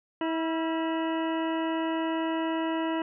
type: harmonic tone with a mistuned harmonic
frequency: 323.9 Hz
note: E4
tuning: 30 cents flat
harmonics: 1 / 2 / 3 / 4 / 5 / 6 / 8 / 9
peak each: -28 / -34 / -34 / -42 / -43 / -42 / -46 / -43 dBFS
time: 0.21-3.02 s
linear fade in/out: 2 ms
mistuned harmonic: 4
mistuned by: +60 cents
effects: none